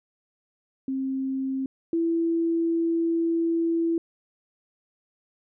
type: tone pair in turn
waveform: sine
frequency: 266.2 / 332.6 Hz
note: C4 / E4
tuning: +30 / +16 cents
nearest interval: major third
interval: 386 cents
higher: second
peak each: -25 / -21 dBFS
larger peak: second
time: 0.88-1.66 / 1.93-3.98 s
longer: second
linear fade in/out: 2 ms
effects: none